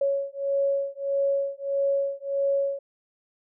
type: beating tone pair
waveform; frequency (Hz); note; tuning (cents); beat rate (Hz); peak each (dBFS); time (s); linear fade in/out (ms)
sine; 554.4 / 556; C#5 / C#5; 0 / +5; 1.6; -26 / -26; 0.01-2.79; 5
effects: none